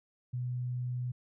sine tone, 124.2 Hz, B2, 10 cents sharp, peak -32 dBFS, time 0.33-1.12 s, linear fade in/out 10 ms, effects none

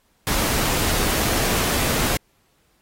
pink noise, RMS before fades -22 dBFS, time 0.27-2.17 s, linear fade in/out 0 ms, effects pink hiss -64 dBFS RMS until 2.81 s + AAC 48 kbps

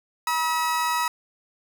35% pulse tone pair together, 965.8 / 1282 Hz, B5 / E6, -39 / -49 cents, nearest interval perfect fourth, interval 490 cents, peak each -22 / -25 dBFS, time 0.27-1.08 s, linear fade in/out 2 ms, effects none

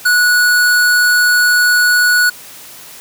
square tone, 1467 Hz, F#6, 15 cents flat, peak -9 dBFS, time 0.05-2.3 s, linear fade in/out 10 ms, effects white hiss -35 dBFS RMS until 3 s + high-pass 80 Hz 12 dB/octave

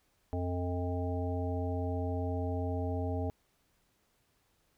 harmonic tone with a mistuned harmonic, 88.5 Hz, F2, 23 cents sharp, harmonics 1 / 3 / 5 / 7 / 9, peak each -33 / -38 / -40 / -41 / -43 dBFS, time 0.33-3.3 s, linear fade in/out 0 ms, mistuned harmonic 7, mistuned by +35 cents, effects pink hiss -73 dBFS RMS until 4.77 s

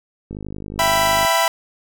click train, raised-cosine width 3 ms, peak -18 dBFS, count 49, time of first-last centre 0.31-1.249 s, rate 51.1 Hz
sawtooth chord, E minor, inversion none, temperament equal with one note detuned, 666.5 / 784 / 987.8 Hz, E5 / G5 / B5, +19 / 0 / 0 cents, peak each -15 / -19 / -14 dBFS, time 0.79-1.48 s, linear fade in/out 2 ms
effects none

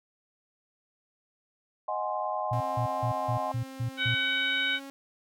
sine chord, Ab dominant seventh, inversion second, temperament equal, 622.3 / 740 / 830.6 / 1046.5 Hz, Eb5 / Gb5 / Ab5 / C6, 0 / 0 / 0 / 0 cents, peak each -34 dBFS, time 1.88-3.52 s, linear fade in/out 5 ms
sine tone bursts, 118.8 Hz, A#2, 33 cents sharp, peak -27 dBFS, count 7, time 2.51-4.149 s, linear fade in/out 10 ms, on 97 ms, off 160 ms
sawtooth tone with pitch glide, 265.4 to 274.4 Hz, C4 to C#4, +25 to -17 cents, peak -37 dBFS, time 2.53-4.9 s, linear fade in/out 0 ms, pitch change +58 cents, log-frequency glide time 3.94-4.68 s
harmonic tone, 754 Hz, F#5, 32 cents sharp, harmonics 2 / 3 / 4 / 5, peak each -29 / -31 / -32 / -33 dBFS, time 3.97-4.8 s, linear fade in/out 50 ms
effects none

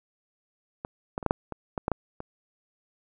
clicks, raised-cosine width 1 ms, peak -19 / -15 / -23 / -9 / -7 / -20 / -15 / -11 / -11 / -22 dBFS, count 10, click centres 0.849 / 1.179 / 1.228 / 1.263 / 1.309 / 1.523 / 1.778 / 1.881 / 1.917 / 2.204 s, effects none

